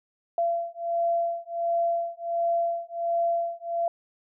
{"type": "beating tone pair", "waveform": "sine", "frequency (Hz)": [680, 681.4], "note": ["F5", "F5"], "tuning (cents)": [-46, -43], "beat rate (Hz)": 1.4, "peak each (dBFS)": -27, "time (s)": [0.38, 3.88], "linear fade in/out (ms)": 2, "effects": []}